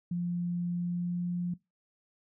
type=tone with pitch glide; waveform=sine; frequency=174.7 to 176.02 Hz; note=F3 to F3; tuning=+1 to +14 cents; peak=-29 dBFS; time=0.11-1.54 s; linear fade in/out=5 ms; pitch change=+13 cents; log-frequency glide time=0.71-1.29 s; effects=noise-tail reverb RT60 0.2 s tail -20 dB re dry